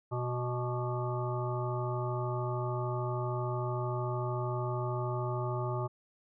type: harmonic tone with a mistuned harmonic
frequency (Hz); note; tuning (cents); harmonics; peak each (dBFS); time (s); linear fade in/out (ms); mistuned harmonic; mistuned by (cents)
123.47; B2; 0; 1 / 3 / 5 / 7 / 9 / 10; -33 / -38 / -40 / -41 / -43 / -43; 0.11-5.88; 20; 10; -43
effects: none